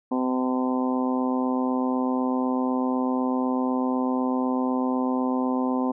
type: harmonic tone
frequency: 128 Hz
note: C3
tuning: 38 cents flat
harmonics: 2 / 3 / 4 / 5 / 6 / 7 / 8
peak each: -23 / -34 / -32 / -37 / -34 / -34 / -34 dBFS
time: 0.11-5.92 s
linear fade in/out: 10 ms
effects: none